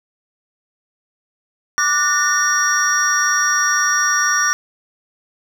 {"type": "tone cluster", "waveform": "triangle", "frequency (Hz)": [1172, 1463, 1819, 5670], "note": ["D6", "F#6", "A#6", "F8"], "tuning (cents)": [-4, -20, -43, 25], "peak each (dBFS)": -18, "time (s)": [1.78, 4.53], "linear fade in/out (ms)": 0, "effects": []}